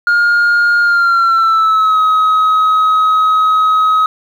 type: tone with pitch glide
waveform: sine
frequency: 1418 to 1270.6 Hz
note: F6 to D#6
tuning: +26 to +36 cents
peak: -5 dBFS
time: 0.07-4.06 s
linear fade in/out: 2 ms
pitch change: -190 cents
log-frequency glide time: 0.81-1.99 s
effects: tanh soft clip ceiling -7 dBFS + 7-bit